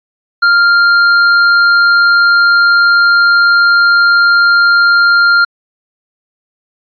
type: tone with tanh clipping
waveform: triangle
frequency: 1396.9 Hz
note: F6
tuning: in tune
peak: -7 dBFS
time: 0.42-5.45 s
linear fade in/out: 10 ms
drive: 16 dB
effects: resampled to 11025 Hz